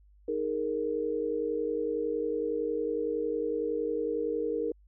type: chord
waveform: sine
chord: D# suspended fourth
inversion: none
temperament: equal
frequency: 311.1 / 415.3 / 466.2 Hz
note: D#4 / G#4 / A#4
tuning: 0 / 0 / 0 cents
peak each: -35 / -34 / -30 dBFS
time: 0.28-4.72 s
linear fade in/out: 5 ms
effects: added 50 Hz sine -56 dBFS peak until 4.87 s